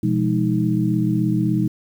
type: tone cluster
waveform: sine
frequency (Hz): 123.9 / 171 / 207.3 / 313.8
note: B2 / F3 / G#3 / D#4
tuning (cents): +6 / -36 / -3 / +15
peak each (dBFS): -22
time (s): 0.03-1.68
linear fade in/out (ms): 5
effects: 8-bit